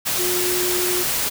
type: tone in noise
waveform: sine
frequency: 359.6 Hz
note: F#4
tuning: 49 cents flat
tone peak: -23 dBFS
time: 0.18-1.04 s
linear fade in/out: 20 ms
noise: white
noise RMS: -22 dBFS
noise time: 0.05-1.3 s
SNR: -4 dB
effects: none